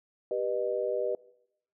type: chord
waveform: sine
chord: G augmented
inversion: none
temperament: just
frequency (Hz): 392 / 490 / 612.5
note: G4 / B4 / D#5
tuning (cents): 0 / -14 / -27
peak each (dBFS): -33 / -31 / -32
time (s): 0.31-1.15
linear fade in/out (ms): 2
effects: noise-tail reverb RT60 0.8 s tail -22 dB re dry